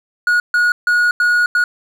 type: tone bursts at uneven times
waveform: triangle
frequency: 1449 Hz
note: F#6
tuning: 37 cents flat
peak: -9 dBFS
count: 5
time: 0.27-0.4 / 0.54-0.72 / 0.87-1.11 / 1.2-1.46 / 1.55-1.64 s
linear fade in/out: 2 ms
effects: none